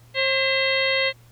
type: harmonic tone with a mistuned harmonic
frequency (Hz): 535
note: C5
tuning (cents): +38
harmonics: 1 / 2 / 3 / 4 / 5 / 6 / 7 / 8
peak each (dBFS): -24 / -34 / -33 / -23 / -28 / -29 / -32 / -29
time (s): 0.14-1.13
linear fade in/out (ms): 50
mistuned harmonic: 4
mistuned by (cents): -83
effects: added 118 Hz sine -49 dBFS peak until 1.31 s + pink hiss -57 dBFS RMS until 1.31 s